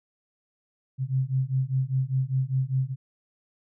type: beating tone pair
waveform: sine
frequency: 129.3 / 134.3 Hz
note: C3 / C3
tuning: -20 / +46 cents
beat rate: 5 Hz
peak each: -26 dBFS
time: 0.98-2.96 s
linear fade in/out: 50 ms
effects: none